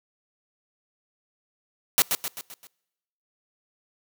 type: noise with echo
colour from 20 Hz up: white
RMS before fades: -18 dBFS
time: 1.98-2.02 s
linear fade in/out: 0 ms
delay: 130 ms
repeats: 5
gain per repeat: -6 dB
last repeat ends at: 2.67 s
effects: noise-tail reverb RT60 1.0 s tail -26 dB re dry + high-pass 150 Hz 12 dB/octave